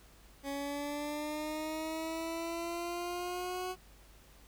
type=linear sweep; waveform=20% pulse; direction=up; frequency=277.2 to 370 Hz; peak=-31 dBFS; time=0.43-3.76 s; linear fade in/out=50 ms; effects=added 50 Hz sine -59 dBFS peak until 4.47 s + pink hiss -61 dBFS RMS until 4.47 s